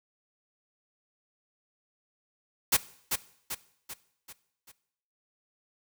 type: noise with echo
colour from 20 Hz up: white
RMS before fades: -22 dBFS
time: 2.72-2.77 s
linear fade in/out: 10 ms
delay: 390 ms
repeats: 5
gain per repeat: -6 dB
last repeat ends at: 4.72 s
effects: noise-tail reverb RT60 0.7 s tail -18 dB re dry